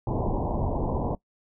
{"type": "low-pass noise", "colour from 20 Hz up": "pink", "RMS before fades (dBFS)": -27, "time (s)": [0.07, 1.15], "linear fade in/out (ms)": 2, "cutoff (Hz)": 1000, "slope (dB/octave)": 96, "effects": ["noise-tail reverb RT60 0.1 s tail -20 dB re dry"]}